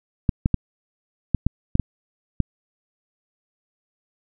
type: clicks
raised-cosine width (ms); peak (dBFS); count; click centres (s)
5; -5; 8; 0.292 / 0.459 / 0.543 / 1.347 / 1.466 / 1.754 / 1.797 / 2.403
effects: none